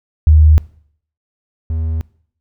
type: tone pair in turn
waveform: sine / triangle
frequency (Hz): 77.1 / 80.2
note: D#2 / E2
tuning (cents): -15 / -47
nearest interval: minor second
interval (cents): 68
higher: second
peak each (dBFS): -4 / -14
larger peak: first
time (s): 0.27-0.58 / 1.7-2.01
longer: neither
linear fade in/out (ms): 0
effects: noise-tail reverb RT60 0.6 s tail -22 dB re dry